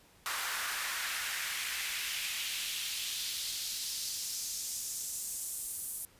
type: noise with high-pass filter sweep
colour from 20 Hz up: pink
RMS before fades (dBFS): -37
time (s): 0.26-6.05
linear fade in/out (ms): 0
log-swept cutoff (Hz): 1200 to 10000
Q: 1.7
effects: pink hiss -62 dBFS RMS until 6.19 s + resampled to 32000 Hz